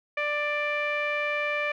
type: tone with low-pass filter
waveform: sawtooth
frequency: 590 Hz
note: D5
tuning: 8 cents sharp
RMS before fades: -28 dBFS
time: 0.17-1.72 s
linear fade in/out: 5 ms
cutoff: 2200 Hz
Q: 7.2
effects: none